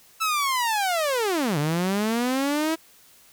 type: linear two-way sweep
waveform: sawtooth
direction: down then up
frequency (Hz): 1327 to 141.9 to 327.5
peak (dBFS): -18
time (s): 0.2-2.76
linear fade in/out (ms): 20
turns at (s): 1.58
effects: white hiss -54 dBFS RMS until 3.32 s